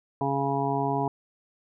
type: harmonic tone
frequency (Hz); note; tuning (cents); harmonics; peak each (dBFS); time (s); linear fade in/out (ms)
138.59; C#3; 0; 1 / 2 / 3 / 5 / 6 / 7; -31 / -31 / -31 / -31 / -31 / -31; 0.21-1.08; 2
effects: none